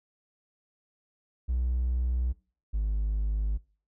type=tone pair in turn; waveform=triangle; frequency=61.74 / 51.92 Hz; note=B1 / G#1; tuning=0 / 0 cents; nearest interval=minor third; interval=300 cents; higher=first; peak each=-22 dBFS; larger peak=neither; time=1.48-2.33 / 2.73-3.58 s; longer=neither; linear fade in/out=20 ms; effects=noise-tail reverb RT60 0.4 s tail -24 dB re dry + tanh soft clip ceiling -20 dBFS